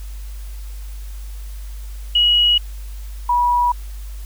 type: tone pair in turn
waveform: sine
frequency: 2909 / 970.8 Hz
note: F#7 / B5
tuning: -30 / -30 cents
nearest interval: octave + perfect fifth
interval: 1900 cents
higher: first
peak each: -11 / -13 dBFS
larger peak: first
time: 2.15-2.58 / 3.29-3.72 s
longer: neither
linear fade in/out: 5 ms
effects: added 50 Hz sine -28 dBFS peak until 4.25 s + white hiss -46 dBFS RMS until 4.25 s